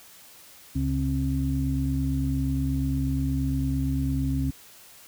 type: tone cluster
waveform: sine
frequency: 69.4 / 138 / 267.2 Hz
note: C#2 / C#3 / C4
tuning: +3 / -7 / +36 cents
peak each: -27 dBFS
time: 0.75-4.51 s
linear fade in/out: 10 ms
effects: tanh soft clip ceiling -13 dBFS + white hiss -50 dBFS RMS until 5.07 s